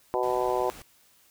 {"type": "harmonic tone", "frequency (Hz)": 124.9, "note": "B2", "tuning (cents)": 20, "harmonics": [3, 4, 5, 6, 7, 8], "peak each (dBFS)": [-29, -30, -31, -32, -32, -33], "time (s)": [0.14, 0.7], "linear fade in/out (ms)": 0}
{"type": "noise", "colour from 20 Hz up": "pink", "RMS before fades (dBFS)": -46, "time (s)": [0.23, 0.82], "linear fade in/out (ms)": 0}
{"effects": ["white hiss -61 dBFS RMS until 1.3 s"]}